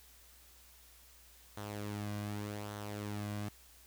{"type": "tone with flanger", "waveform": "sawtooth", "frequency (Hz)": 103.83, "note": "G#2", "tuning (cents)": 0, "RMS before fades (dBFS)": -41, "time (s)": [1.57, 3.49], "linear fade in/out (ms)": 5, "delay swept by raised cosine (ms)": [0.4, 2.3], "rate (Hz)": 0.85, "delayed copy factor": -0.5, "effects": ["added 60 Hz sine -63 dBFS peak until 3.86 s", "white hiss -61 dBFS RMS until 3.86 s"]}